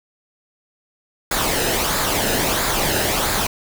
pink noise with flanger, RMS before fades -20 dBFS, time 1.31-3.47 s, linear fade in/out 5 ms, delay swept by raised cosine 0.34 to 0.9 ms, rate 1.5 Hz, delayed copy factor -0.5, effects none

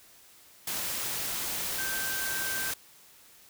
sine tone in noise, 1559 Hz, G6, 10 cents flat, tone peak -34 dBFS, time 1.78-2.71 s, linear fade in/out 5 ms, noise white, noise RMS -33 dBFS, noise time 0.67-2.74 s, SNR -4 dB, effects white hiss -56 dBFS RMS until 3.49 s

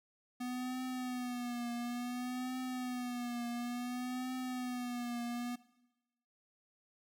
square tone with vibrato, 246.9 Hz, B3, in tune, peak -38 dBFS, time 0.4-5.56 s, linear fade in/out 10 ms, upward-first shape triangle, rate 0.57 Hz, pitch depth 67 cents each way, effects noise-tail reverb RT60 1.0 s tail -19 dB re dry

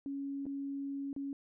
sine tone with dropouts, 277.8 Hz, C#4, 4 cents sharp, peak -36 dBFS, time 0.06-1.33 s, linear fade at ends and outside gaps 1 ms, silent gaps 0.456-0.465 / 1.13-1.163 s, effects none

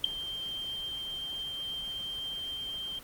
sine tone with ADSR envelope, 3154 Hz, G7, 10 cents sharp, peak -16 dBFS, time 0.04-2.99 s, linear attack 4 ms, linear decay 5 ms, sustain -18 dB, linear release 3 ms, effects pink hiss -49 dBFS RMS until 3.03 s + Opus 24 kbps

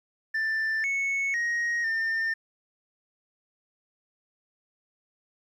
sine tone with pitch steps, 1773 / 2206 / 1880 / 1805 Hz, A6 / C#7 / A#6 / A6, +13 / -9 / +14 / +44 cents, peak -22 dBFS, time 0.34-2.34 s, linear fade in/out 10 ms, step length 500 ms, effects tanh soft clip ceiling -24 dBFS + 10-bit

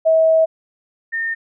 sine tone pair in turn, 644 / 1821.5 Hz, E5 / A#6, -41 / -41 cents, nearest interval octave + tritone, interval 1800 cents, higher second, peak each -10 / -19 dBFS, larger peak first, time 0.05-0.46 / 1.12-1.35 s, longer first, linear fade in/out 20 ms, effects none

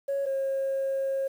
sine tone pair in turn, 554.4 / 540.8 Hz, C#5 / C#5, 0 / -43 cents, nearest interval unison, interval 43 cents, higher first, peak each -24 dBFS, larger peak neither, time 0.08-0.26 / 0.26-1.28 s, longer second, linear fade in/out 10 ms, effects tanh soft clip ceiling -23 dBFS + 9-bit

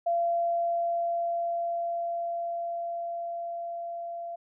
sine tone with level ramp, 684 Hz, F5, 36 cents flat, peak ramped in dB -23 to -34 dBFS, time 0.06-4.36 s, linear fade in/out 10 ms, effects none

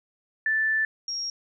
sine tone pair in turn, 1760 / 5588 Hz, A6 / F8, 0 / 0 cents, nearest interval octave + minor sixth, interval 2000 cents, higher second, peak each -21 / -28 dBFS, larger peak first, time 0.46-0.85 / 1.08-1.3 s, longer first, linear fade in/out 2 ms, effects none

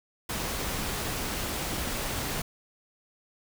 pink noise, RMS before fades -32 dBFS, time 0.29-2.42 s, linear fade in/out 5 ms, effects none

